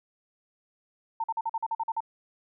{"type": "tone bursts", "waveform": "sine", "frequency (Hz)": 904, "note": "A5", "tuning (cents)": 47, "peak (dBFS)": -26, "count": 10, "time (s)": [1.2, 2.005], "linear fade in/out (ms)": 5, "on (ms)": 40, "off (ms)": 45, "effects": []}